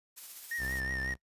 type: noise with tremolo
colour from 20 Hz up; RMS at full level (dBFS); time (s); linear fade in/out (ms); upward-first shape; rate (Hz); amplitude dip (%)
blue; -44; 0.16-0.81; 20; sine; 15; 30
type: tone with vibrato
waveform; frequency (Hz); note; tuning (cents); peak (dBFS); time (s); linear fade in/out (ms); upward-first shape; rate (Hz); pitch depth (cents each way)
triangle; 1830; A#6; -32; -32; 0.51-1.14; 5; triangle; 5.5; 69
type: tone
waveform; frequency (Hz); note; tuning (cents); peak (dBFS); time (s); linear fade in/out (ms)
sawtooth; 65.41; C2; 0; -34; 0.58-1.17; 50
effects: noise-tail reverb RT60 0.1 s tail -21 dB re dry + resampled to 32000 Hz